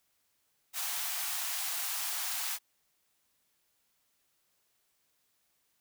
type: high-pass noise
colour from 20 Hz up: white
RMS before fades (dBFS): -35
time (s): 0.73-2.59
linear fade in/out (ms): 50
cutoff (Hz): 660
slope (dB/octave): 96
effects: white hiss -75 dBFS RMS until 5.8 s